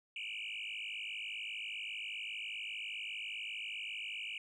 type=tone with frequency modulation; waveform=sine; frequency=2628 Hz; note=E7; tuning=6 cents flat; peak=-38 dBFS; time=0.16-4.38 s; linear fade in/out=2 ms; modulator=52.5 Hz; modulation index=6.4; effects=tanh soft clip ceiling -37 dBFS